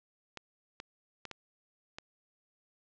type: clicks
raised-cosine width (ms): 0.2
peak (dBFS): -24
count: 5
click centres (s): 0.373 / 0.801 / 1.253 / 1.313 / 1.985
effects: low-pass 6000 Hz 12 dB/octave